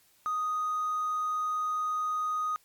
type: tone with hard clipping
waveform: triangle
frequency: 1244.5 Hz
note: D#6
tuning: in tune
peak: -28 dBFS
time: 0.26-2.56 s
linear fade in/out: 0 ms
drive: 4 dB
effects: white hiss -64 dBFS RMS until 2.64 s + MP3 96 kbps